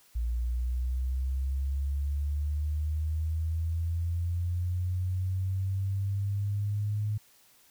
sine linear sweep, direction up, 57.8 to 106.1 Hz, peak -27 dBFS, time 0.15-7.18 s, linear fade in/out 10 ms, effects white hiss -61 dBFS RMS until 7.7 s

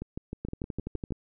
two click trains, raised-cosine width 3 ms, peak -22 / -21 dBFS, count 8 / 9, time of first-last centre 0.02-1.107 / 0.45-1.122 s, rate 6.44 / 11.9 Hz, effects none

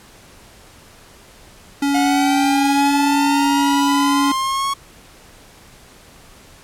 square tone, 281.4 Hz, C#4, 26 cents sharp, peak -16 dBFS, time 1.82-4.32 s, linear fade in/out 5 ms
45% pulse linear sweep, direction up, 721 to 1108.7 Hz, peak -18 dBFS, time 1.94-4.74 s, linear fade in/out 10 ms
effects pink hiss -45 dBFS RMS until 6.63 s + low-pass 12000 Hz 12 dB/octave

